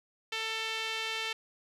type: tone with band-pass filter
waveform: sawtooth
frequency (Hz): 444.7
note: A4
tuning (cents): +18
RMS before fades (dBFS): -35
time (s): 0.32-1.33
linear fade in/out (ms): 5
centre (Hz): 3000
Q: 1.8
effects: none